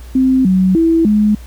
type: tone with pitch steps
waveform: sine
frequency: 260.9 / 186.9 / 328.9 / 210.6 Hz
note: C4 / F#3 / E4 / G#3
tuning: -5 / +18 / -4 / +24 cents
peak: -8 dBFS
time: 0.15-1.35 s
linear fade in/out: 5 ms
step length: 300 ms
effects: added 60 Hz sine -30 dBFS peak until 1.46 s + pink hiss -43 dBFS RMS until 1.46 s